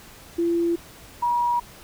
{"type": "tone pair in turn", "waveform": "sine", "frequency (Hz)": [340, 959.4], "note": ["F4", "A#5"], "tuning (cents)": [-46, 50], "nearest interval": "octave + tritone", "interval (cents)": 1796, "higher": "second", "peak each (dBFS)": -19, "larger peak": "neither", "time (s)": [[0.38, 0.76], [1.22, 1.6]], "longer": "neither", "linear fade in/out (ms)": 10, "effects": ["pink hiss -46 dBFS RMS until 1.83 s"]}